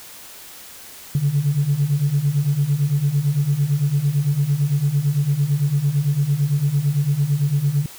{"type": "beating tone pair", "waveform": "sine", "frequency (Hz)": [137.7, 146.6], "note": ["C#3", "D3"], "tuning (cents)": [-11, -3], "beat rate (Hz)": 8.9, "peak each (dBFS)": [-20, -17], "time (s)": [1.15, 7.86], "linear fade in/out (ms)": 2, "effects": ["tanh soft clip ceiling -10 dBFS", "white hiss -40 dBFS RMS until 7.98 s"]}